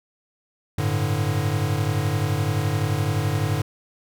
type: chord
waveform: square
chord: G suspended second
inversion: none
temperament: equal with one note detuned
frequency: 98.34 / 110 / 146.83 Hz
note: G2 / A2 / D3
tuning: +6 / 0 / 0 cents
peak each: -26 dBFS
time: 0.78-3.62 s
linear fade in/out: 5 ms
effects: none